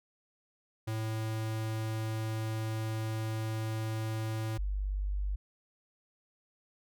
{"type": "tone pair in turn", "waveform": ["square", "sine"], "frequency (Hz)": [110.4, 49.18], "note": ["A2", "G1"], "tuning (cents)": [6, 6], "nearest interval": "octave + major second", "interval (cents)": 1400, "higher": "first", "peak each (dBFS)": [-33, -30], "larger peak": "second", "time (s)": [[0.87, 4.58], [4.58, 5.36]], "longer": "first", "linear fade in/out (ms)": 10, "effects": []}